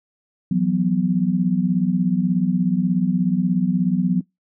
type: chord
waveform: sine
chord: E suspended second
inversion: none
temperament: equal with one note detuned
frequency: 168.37 / 185 / 246.9 Hz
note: E3 / F#3 / B3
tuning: +37 / 0 / 0 cents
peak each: -23 / -18 / -23 dBFS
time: 0.51-4.21 s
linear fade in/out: 5 ms
effects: noise-tail reverb RT60 0.2 s tail -25 dB re dry